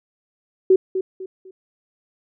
sine tone with echo, 376.8 Hz, F#4, 32 cents sharp, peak -9 dBFS, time 0.7-0.76 s, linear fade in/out 5 ms, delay 250 ms, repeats 3, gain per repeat -10 dB, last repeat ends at 1.51 s, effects none

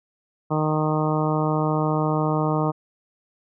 harmonic tone, 154.3 Hz, D#3, 14 cents flat, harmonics 1 / 2 / 3 / 4 / 5 / 6 / 7 / 8, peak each -23 / -26 / -28 / -29 / -30 / -31 / -31 / -32 dBFS, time 0.5-2.72 s, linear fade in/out 20 ms, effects none

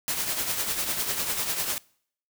white noise with tremolo, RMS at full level -26 dBFS, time 0.08-1.78 s, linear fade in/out 0 ms, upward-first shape triangle, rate 10 Hz, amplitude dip 60%, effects noise-tail reverb RT60 0.6 s tail -24 dB re dry

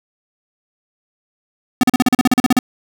square tone bursts, 251 Hz, B3, 28 cents sharp, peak -9 dBFS, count 13, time 1.81-2.59 s, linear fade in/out 2 ms, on 24 ms, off 39 ms, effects none

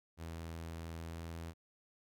sawtooth tone with pitch glide, 82.41 to 82.94 Hz, E2 to E2, 0 to +11 cents, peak -39 dBFS, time 0.17-1.54 s, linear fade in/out 50 ms, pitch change +11 cents, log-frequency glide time 1.03-1.16 s, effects none

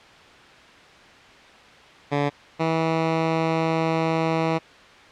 10% pulse tone pair in turn, 144 / 162.2 Hz, D3 / E3, -34 / -28 cents, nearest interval major second, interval 206 cents, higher second, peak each -12 dBFS, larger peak neither, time 2.11-2.3 / 2.59-4.59 s, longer second, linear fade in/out 20 ms, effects white hiss -47 dBFS RMS until 5.11 s + low-pass 3000 Hz 12 dB/octave

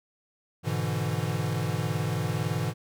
square chord, E dominant seventh, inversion first, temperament equal, 103.83 / 123.47 / 146.83 / 164.81 Hz, G#2 / B2 / D3 / E3, 0 / 0 / 0 / 0 cents, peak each -33 dBFS, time 0.63-2.74 s, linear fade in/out 50 ms, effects none

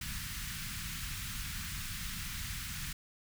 pink band-stop noise, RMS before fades -40 dBFS, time 0.01-2.93 s, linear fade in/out 5 ms, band 190 to 1400 Hz, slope 24 dB/octave, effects none

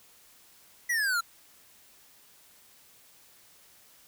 square exponential sweep, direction down, 1985 to 1337 Hz, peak -26 dBFS, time 0.89-1.21 s, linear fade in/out 10 ms, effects white hiss -58 dBFS RMS until 4.07 s

